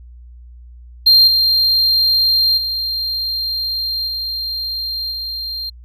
triangle tone with level steps, 4186 Hz, C8, in tune, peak -5 / -10 / -17 / -19 / -21 dBFS, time 1.06-5.7 s, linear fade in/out 10 ms, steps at 1.27 / 2.57 / 4.07 / 5.11 s, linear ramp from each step 10 ms, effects added 60 Hz sine -36 dBFS peak until 5.84 s

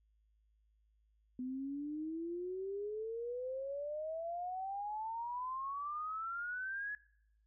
sine exponential sweep, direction up, 250 to 1700 Hz, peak -38 dBFS, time 1.39-6.95 s, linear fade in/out 2 ms, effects noise-tail reverb RT60 0.8 s tail -23 dB re dry + added 53 Hz sine -70 dBFS peak until 7.46 s

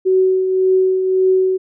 sine tone with tremolo, 375.3 Hz, F#4, 25 cents sharp, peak -9 dBFS, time 0.05-1.58 s, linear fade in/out 20 ms, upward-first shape triangle, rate 1.8 Hz, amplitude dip 50%, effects none

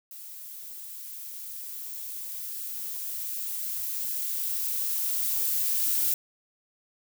violet noise with level ramp, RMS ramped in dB -43 to -25 dBFS, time 0.11-6.14 s, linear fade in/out 2 ms, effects none

